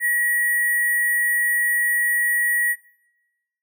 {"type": "tone with sample-and-hold", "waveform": "sine", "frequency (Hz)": 1910, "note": "A#6", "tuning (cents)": 42, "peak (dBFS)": -17, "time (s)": [0, 2.76], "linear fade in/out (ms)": 50, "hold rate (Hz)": 11025, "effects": ["noise-tail reverb RT60 1.0 s tail -24 dB re dry"]}